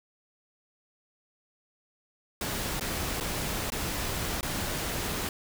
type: noise with dropouts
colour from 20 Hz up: pink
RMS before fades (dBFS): -32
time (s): 2.41-5.29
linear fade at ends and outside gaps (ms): 2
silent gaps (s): 2.797-2.809 / 3.201-3.208 / 3.702-3.72 / 4.41-4.429
effects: none